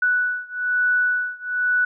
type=beating tone pair; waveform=sine; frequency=1480 / 1481.1 Hz; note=F#6 / F#6; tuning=0 / +1 cents; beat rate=1.1 Hz; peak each=-21 / -22 dBFS; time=0.02-1.85 s; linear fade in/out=5 ms; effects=none